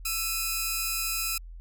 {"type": "tone pair together", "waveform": "5% pulse", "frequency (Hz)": [1329, 2490], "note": ["E6", "D#7"], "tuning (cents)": [14, 1], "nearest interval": "major seventh", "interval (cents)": 1087, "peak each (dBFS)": -20, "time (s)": [0.05, 1.38], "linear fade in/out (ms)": 5, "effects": ["added 42 Hz sine -40 dBFS peak until 1.6 s"]}